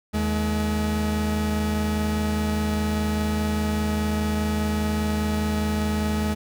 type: tone pair together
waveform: 40% pulse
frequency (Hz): 79.01 / 212.1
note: D#2 / G#3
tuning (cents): +27 / +37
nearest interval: octave + perfect fourth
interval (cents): 1710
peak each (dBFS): -25 / -23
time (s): 0.13-6.35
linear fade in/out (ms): 20
effects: none